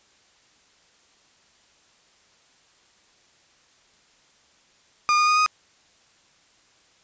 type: tone with pitch steps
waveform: 35% pulse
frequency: 1214 / 1224.6 / 1235.2 / 1246 Hz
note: D#6 / D#6 / D#6 / D#6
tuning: -43 / -28 / -13 / +2 cents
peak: -15 dBFS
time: 5.09-5.462 s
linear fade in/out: 0 ms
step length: 93 ms
effects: white hiss -59 dBFS RMS until 7.03 s + resampled to 16000 Hz